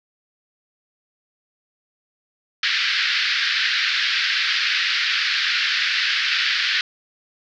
pink band-pass noise, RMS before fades -21 dBFS, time 2.63-6.81 s, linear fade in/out 2 ms, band 1500 to 4900 Hz, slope 48 dB/octave, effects none

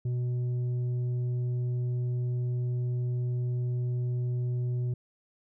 sine tone with tanh clipping, 123.2 Hz, B2, 4 cents flat, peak -28 dBFS, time 0.05-4.94 s, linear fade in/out 5 ms, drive 5 dB, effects none

